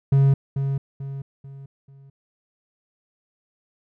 triangle tone with echo, 137.3 Hz, C#3, 16 cents flat, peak -11 dBFS, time 0.12-0.34 s, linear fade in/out 5 ms, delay 440 ms, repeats 4, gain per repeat -8 dB, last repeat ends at 2.1 s, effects none

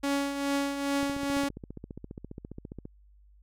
sawtooth tone with tremolo, 280.3 Hz, C#4, 19 cents sharp, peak -21 dBFS, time 0.03-1.49 s, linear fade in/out 10 ms, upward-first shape triangle, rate 2.4 Hz, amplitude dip 60%
click train, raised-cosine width 3 ms, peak -27 dBFS, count 28, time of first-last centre 1.03-2.854 s, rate 14.8 Hz
effects added 50 Hz sine -55 dBFS peak until 3.42 s + low-pass 12000 Hz 12 dB/octave

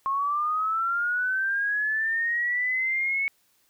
sine linear sweep, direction up, 1074 to 2217 Hz, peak -23 dBFS, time 0.06-3.28 s, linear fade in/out 0 ms, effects white hiss -66 dBFS RMS until 3.69 s

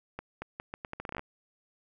accelerating click train, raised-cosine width 0.5 ms, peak -22 dBFS, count 14, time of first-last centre 0.19-1.194 s, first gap 230 ms, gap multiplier 0.78, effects none

